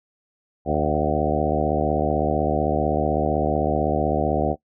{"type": "harmonic tone with a mistuned harmonic", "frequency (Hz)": 75.8, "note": "D#2", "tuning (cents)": -45, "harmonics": [1, 2, 3, 4, 5, 6, 7, 8, 9, 10], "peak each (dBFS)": [-28, -28, -28, -28, -28, -28, -28, -28, -28, -28], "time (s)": [0.65, 4.56], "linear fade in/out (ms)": 50, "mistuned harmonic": 9, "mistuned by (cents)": 26, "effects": ["noise-tail reverb RT60 0.1 s tail -20 dB re dry"]}